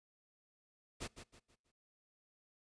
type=noise with echo; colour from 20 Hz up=pink; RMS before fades=-43 dBFS; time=1-1.08 s; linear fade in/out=20 ms; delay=160 ms; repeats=4; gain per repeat=-9 dB; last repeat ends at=1.72 s; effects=noise-tail reverb RT60 0.7 s tail -26 dB re dry + resampled to 22050 Hz

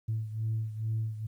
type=beating tone pair; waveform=sine; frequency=110 / 112.3 Hz; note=A2 / A2; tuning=0 / +36 cents; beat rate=2.3 Hz; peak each=-30 / -35 dBFS; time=0.08-1.27 s; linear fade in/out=10 ms; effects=tanh soft clip ceiling -24 dBFS + 11-bit

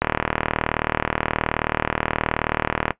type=click train; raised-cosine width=0.5 ms; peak=-3 dBFS; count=113; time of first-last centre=0.02-2.907 s; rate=38.8 Hz; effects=noise-tail reverb RT60 0.1 s tail -17 dB re dry + resampled to 8000 Hz

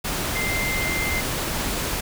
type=tone in noise; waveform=sine; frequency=2088 Hz; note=C7; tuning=4 cents flat; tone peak=-25 dBFS; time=0.35-1.21 s; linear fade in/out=10 ms; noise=pink; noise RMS=-26 dBFS; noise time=0.04-2.01 s; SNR=-2 dB; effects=none

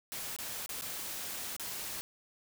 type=noise with dropouts; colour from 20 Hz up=white; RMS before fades=-40 dBFS; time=0.12-2.01 s; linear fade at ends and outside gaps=0 ms; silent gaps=0.364-0.387 / 0.661-0.692 / 0.811-0.821 / 1.565-1.597 s; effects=none

